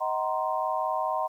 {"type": "chord", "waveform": "sine", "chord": "C half-diminished seventh", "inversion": "first", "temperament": "just", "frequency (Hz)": [627.9, 753.5, 941.9, 1046.5], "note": ["Eb5", "Gb5", "Bb5", "C6"], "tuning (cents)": [16, 31, 18, 0], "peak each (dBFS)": -31, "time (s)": [0, 1.28], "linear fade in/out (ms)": 20, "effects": ["10-bit"]}